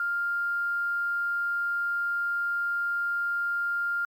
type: tone with quantisation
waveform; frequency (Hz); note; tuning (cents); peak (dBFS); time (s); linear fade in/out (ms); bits
sine; 1400; F6; +4; -25; 0-4.05; 2; 9
effects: MP3 96 kbps